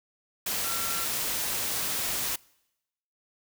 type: tone in noise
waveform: sine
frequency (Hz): 1360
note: F6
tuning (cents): -46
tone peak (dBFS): -37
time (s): 0.64-1.05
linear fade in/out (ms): 5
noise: white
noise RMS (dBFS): -30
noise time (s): 0.46-2.36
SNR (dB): -10
effects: noise-tail reverb RT60 0.9 s tail -25 dB re dry